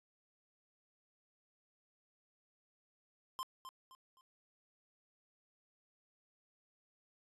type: tone with echo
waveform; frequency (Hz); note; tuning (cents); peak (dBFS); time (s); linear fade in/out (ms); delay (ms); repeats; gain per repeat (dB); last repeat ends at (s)
square; 1046.5; C6; 0; -39; 3.39-3.43; 0; 260; 3; -9; 4.21
effects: resampled to 32000 Hz